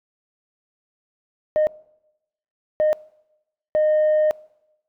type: tone bursts at uneven times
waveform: sine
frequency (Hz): 614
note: D#5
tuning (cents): -23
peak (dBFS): -13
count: 3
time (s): 1.56-1.67 / 2.8-2.93 / 3.75-4.31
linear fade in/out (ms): 0
effects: noise-tail reverb RT60 0.9 s tail -24 dB re dry + tanh soft clip ceiling -13 dBFS